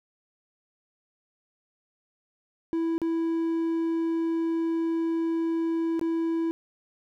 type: tone with dropouts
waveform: triangle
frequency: 329.6 Hz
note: E4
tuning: in tune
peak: -22 dBFS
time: 2.73-6.51 s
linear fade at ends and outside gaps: 0 ms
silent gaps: 2.98-3.017 / 5.994-6.013 s
effects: none